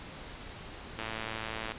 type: click train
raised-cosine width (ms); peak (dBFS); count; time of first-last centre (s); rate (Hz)
0.3; -20; 82; 0.99-1.72; 111
effects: pink hiss -45 dBFS RMS until 1.78 s + resampled to 8000 Hz